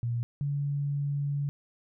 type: tone pair in turn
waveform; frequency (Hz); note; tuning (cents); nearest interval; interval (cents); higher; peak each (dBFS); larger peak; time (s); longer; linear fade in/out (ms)
sine; 118.8 / 142.68; A#2 / D3; +33 / -50; minor third; 317; second; -27; neither; 0.03-0.23 / 0.41-1.49; second; 0
effects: none